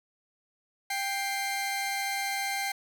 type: tone pair together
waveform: sawtooth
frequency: 789 / 2099 Hz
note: G5 / C7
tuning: +11 / +5 cents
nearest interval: octave + perfect fourth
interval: 1694 cents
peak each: -28 / -29 dBFS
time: 0.9-2.72 s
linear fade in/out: 5 ms
effects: none